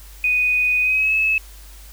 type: tone with pitch glide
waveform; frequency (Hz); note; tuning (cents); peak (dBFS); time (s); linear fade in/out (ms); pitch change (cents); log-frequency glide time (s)
sine; 2486 to 2592; D#7 to E7; -2 to -30; -15; 0.24-1.38; 2; +72; 0.81-1.14
effects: added 50 Hz sine -39 dBFS peak until 1.92 s + white hiss -46 dBFS RMS until 1.92 s